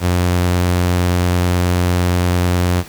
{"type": "tone", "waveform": "sawtooth", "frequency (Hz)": 89, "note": "F2", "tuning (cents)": 33, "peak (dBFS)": -9, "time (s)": [0, 2.84], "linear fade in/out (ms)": 50, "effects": ["pink hiss -37 dBFS RMS until 2.88 s"]}